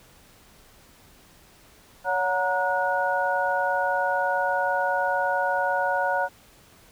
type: tone cluster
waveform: sine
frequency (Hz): 561 / 732 / 935 / 1457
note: C#5 / F#5 / A#5 / F#6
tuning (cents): +21 / -19 / +5 / -27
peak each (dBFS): -27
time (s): 2.04-6.29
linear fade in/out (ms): 50
effects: pink hiss -54 dBFS RMS until 6.91 s